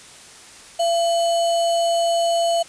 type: tone with sample-and-hold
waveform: sine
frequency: 679 Hz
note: F5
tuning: 49 cents flat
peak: -16 dBFS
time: 0.79-2.63 s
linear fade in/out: 10 ms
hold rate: 3675 Hz
effects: white hiss -43 dBFS RMS until 2.68 s + resampled to 22050 Hz